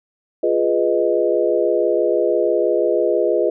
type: chord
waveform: sine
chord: F half-diminished seventh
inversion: none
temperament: equal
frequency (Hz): 349.2 / 415.3 / 493.9 / 622.3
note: F4 / Ab4 / Cb5 / Eb5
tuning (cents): 0 / 0 / 0 / 0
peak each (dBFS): -20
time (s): 0.43-3.5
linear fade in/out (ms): 5
effects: none